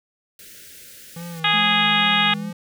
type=band-stop noise; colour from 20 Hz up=white; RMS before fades=-43 dBFS; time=0.39-1.4 s; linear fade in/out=2 ms; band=590 to 1400 Hz; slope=96 dB/octave
type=tone with vibrato; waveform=square; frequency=165.6 Hz; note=E3; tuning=8 cents sharp; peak=-32 dBFS; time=1.16-2.53 s; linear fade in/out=5 ms; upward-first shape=sine; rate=2.4 Hz; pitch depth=69 cents each way
type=harmonic tone; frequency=414.4 Hz; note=G#4; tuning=4 cents flat; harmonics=2 / 3 / 4 / 5 / 6 / 7 / 8 / 9; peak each=-24 / -24 / -24 / -24 / -24 / -24 / -24 / -24 dBFS; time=1.44-2.34 s; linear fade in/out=5 ms
type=tone with pitch glide; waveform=sine; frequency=214.1 to 207.2 Hz; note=A3 to G#3; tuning=-47 to -4 cents; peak=-27 dBFS; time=1.53-2.51 s; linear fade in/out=10 ms; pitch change=-57 cents; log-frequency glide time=1.68-2.29 s
effects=none